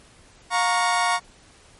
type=chord; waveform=30% pulse; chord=Bb minor; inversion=second; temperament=equal with one note detuned; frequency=711.9 / 932.3 / 1108.7 Hz; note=F5 / Bb5 / Db6; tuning=+33 / 0 / 0 cents; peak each=-21 dBFS; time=0.5-1.2 s; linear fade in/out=50 ms; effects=pink hiss -52 dBFS RMS until 1.79 s + MP3 48 kbps